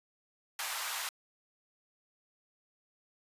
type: high-pass noise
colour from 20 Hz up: pink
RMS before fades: -37 dBFS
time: 0.59-1.09 s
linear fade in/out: 2 ms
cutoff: 860 Hz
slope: 24 dB/octave
effects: resampled to 32000 Hz